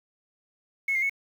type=tone with pitch steps; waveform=sine; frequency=2190 / 2106 / 2203 Hz; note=C#7 / C7 / C#7; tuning=-22 / +11 / -11 cents; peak=-22 dBFS; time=0.88-1.096 s; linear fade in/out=5 ms; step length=72 ms; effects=tanh soft clip ceiling -18 dBFS + 8-bit